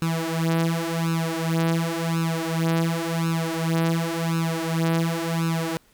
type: tone with flanger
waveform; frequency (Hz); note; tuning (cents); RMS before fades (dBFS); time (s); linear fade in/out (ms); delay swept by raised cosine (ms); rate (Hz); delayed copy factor
sawtooth; 164.81; E3; 0; -24; 0.02-5.77; 0; 0.75 to 6.15; 0.92; +0.9
effects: pink hiss -59 dBFS RMS until 5.93 s